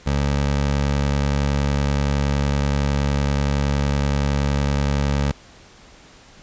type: tone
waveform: 20% pulse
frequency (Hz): 70.7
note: C#2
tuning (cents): +35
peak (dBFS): -13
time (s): 0.06-5.32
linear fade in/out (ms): 10
effects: pink hiss -47 dBFS RMS until 6.42 s + resampled to 16000 Hz